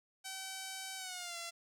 5% pulse tone with pitch glide, 765 to 681.5 Hz, G5 to F5, -42 to -43 cents, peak -30 dBFS, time 0.24-1.51 s, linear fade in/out 20 ms, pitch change -201 cents, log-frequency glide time 0.97-1.37 s, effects none

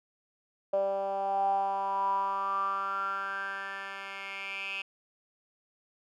10% pulse tone with band-pass filter sweep, 196 Hz, G3, in tune, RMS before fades -32 dBFS, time 0.73-4.82 s, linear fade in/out 5 ms, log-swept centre 600 to 2600 Hz, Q 9.3, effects none

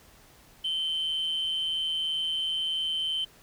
sine tone with amplitude modulation, 3079 Hz, G7, 32 cents flat, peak -23 dBFS, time 0.64-3.25 s, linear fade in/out 10 ms, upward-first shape sine, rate 163 Hz, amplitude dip 50%, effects tanh soft clip ceiling -23 dBFS + pink hiss -56 dBFS RMS until 3.42 s

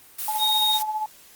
blue noise, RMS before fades -30 dBFS, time 0.18-0.83 s, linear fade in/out 10 ms
sine tone with tremolo, 860 Hz, A5, 40 cents flat, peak -22 dBFS, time 0.28-1.06 s, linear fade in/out 2 ms, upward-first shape sine, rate 15 Hz, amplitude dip 55%
sine tone, 3729 Hz, A#7, in tune, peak -19 dBFS, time 0.38-0.8 s, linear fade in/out 50 ms
effects white hiss -50 dBFS RMS until 1.35 s + Opus 32 kbps

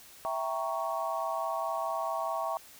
sine chord, E diminished seventh, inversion none, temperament equal, 659.3 / 784 / 932.3 / 1108.7 Hz, E5 / G5 / Bb5 / Db6, 0 / 0 / 0 / 0 cents, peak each -34 / -37 / -37 / -35 dBFS, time 0.25-2.57 s, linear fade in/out 0 ms, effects white hiss -53 dBFS RMS until 2.79 s

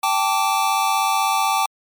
square chord, G suspended second, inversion none, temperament equal with one note detuned, 784 / 880 / 1163.2 Hz, G5 / A5 / D6, 0 / 0 / -17 cents, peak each -22 dBFS, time 0.03-1.66 s, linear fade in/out 5 ms, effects MP3 96 kbps

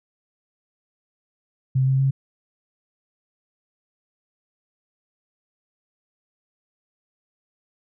sine tone with pitch steps, 131.4 / 133.31 / 135.25 Hz, C3 / C3 / C#3, +8 / +33 / -42 cents, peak -16 dBFS, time 1.75-2.11 s, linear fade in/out 10 ms, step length 120 ms, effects none

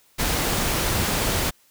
pink noise, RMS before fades -23 dBFS, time 0.18-1.51 s, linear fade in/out 20 ms, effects white hiss -59 dBFS RMS until 1.7 s

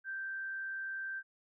sine tone with frequency modulation, 1565 Hz, G6, 3 cents flat, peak -37 dBFS, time 0.04-1.23 s, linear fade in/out 50 ms, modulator 88.6 Hz, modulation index 0.23, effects none

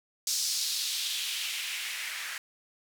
blue noise with band-pass filter sweep, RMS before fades -33 dBFS, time 0.27-2.38 s, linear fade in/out 2 ms, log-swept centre 5500 to 1700 Hz, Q 2.2, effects none

